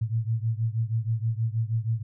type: beating tone pair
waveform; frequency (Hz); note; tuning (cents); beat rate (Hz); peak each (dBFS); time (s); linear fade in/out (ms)
sine; 110.7 / 117; A2 / A#2; +11 / +7; 6.3; -26 / -28; 0.01-2.03; 10
effects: none